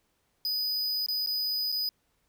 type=tone with dropouts; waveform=square; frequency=4978 Hz; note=D#8; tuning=in tune; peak=-28 dBFS; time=0.45-1.89 s; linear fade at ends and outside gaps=1 ms; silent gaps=1.062-1.085 / 1.262-1.272 / 1.718-1.724 s; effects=pink hiss -73 dBFS RMS until 2.28 s